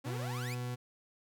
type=exponential sweep; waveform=sawtooth; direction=up; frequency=258.9 to 2637 Hz; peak=-39 dBFS; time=0.04-0.55 s; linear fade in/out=10 ms
type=tone; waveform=40% pulse; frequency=123.47 Hz; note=B2; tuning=in tune; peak=-35 dBFS; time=0.05-0.76 s; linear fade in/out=20 ms
effects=none